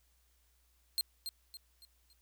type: tone with echo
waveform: sawtooth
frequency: 4186 Hz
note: C8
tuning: in tune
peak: -27 dBFS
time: 0.98-1.01 s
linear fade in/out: 0 ms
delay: 280 ms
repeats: 4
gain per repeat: -8 dB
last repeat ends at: 2.13 s
effects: added 60 Hz sine -70 dBFS peak until 2.21 s + white hiss -74 dBFS RMS until 2.21 s